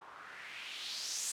blue noise with low-pass filter sweep, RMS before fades -43 dBFS, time 0.01-1.32 s, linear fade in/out 10 ms, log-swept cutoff 1000 to 7900 Hz, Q 2.8, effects none

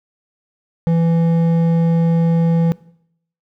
triangle tone with hard clipping, 166.6 Hz, E3, 19 cents sharp, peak -14 dBFS, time 0.87-2.72 s, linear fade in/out 0 ms, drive 12 dB, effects noise-tail reverb RT60 0.7 s tail -21 dB re dry

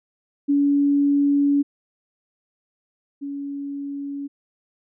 sine tone pair in turn, 284.2 / 281.7 Hz, C#4 / C#4, +43 / +28 cents, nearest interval unison, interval 15 cents, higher first, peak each -15 / -27 dBFS, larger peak first, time 0.48-1.63 / 3.21-4.28 s, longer first, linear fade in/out 20 ms, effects none

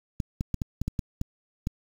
clicks, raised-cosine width 5 ms, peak -15 dBFS, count 9, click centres 0.202 / 0.409 / 0.543 / 0.618 / 0.816 / 0.88 / 0.992 / 1.214 / 1.671 s, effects 7-bit

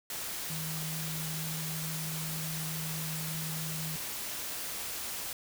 sine tone in noise, 158.4 Hz, D#3, 31 cents sharp, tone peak -37 dBFS, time 0.5-3.96 s, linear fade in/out 2 ms, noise white, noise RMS -38 dBFS, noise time 0.1-5.33 s, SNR -2 dB, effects none

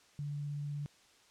sine tone with vibrato, 145.3 Hz, D3, 18 cents flat, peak -36 dBFS, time 0.19-0.86 s, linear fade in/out 0 ms, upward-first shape sine, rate 16 Hz, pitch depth 8 cents each way, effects white hiss -64 dBFS RMS until 1.3 s + low-pass 7000 Hz 12 dB/octave

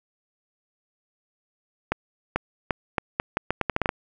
accelerating click train, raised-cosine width 0.5 ms, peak -7 dBFS, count 13, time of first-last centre 1.92-3.891 s, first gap 440 ms, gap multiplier 0.79, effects none

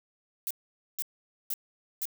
violet noise bursts, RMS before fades -32 dBFS, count 4, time 0.47-2.054 s, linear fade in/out 0 ms, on 36 ms, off 480 ms, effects none

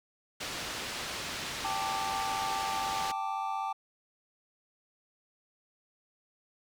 white low-pass noise, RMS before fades -38 dBFS, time 0.4-3.12 s, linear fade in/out 10 ms, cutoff 4600 Hz, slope 12 dB/octave
triangle chord, G suspended second, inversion none, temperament equal, 784 / 880 / 1174.7 Hz, G5 / A5 / D6, 0 / 0 / 0 cents, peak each -33 / -34 / -35 dBFS, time 1.64-3.73 s, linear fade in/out 10 ms
effects none

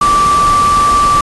sine tone in noise, 1166 Hz, D6, 13 cents flat, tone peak -7 dBFS, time 0.01-1.21 s, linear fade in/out 5 ms, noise pink, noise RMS -19 dBFS, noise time 0.01-1.21 s, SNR +9 dB, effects resampled to 24000 Hz

